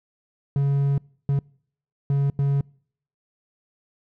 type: tone bursts at uneven times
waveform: triangle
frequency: 139.9 Hz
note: C#3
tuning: 16 cents sharp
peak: -16 dBFS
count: 4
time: 0.56-0.98 / 1.29-1.39 / 2.1-2.3 / 2.39-2.61 s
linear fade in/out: 2 ms
effects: noise-tail reverb RT60 0.6 s tail -26 dB re dry